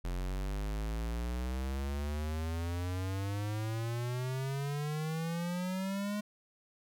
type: exponential sweep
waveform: square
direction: up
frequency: 43.65 to 210 Hz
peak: -34 dBFS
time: 0.04-6.21 s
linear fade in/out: 10 ms
effects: none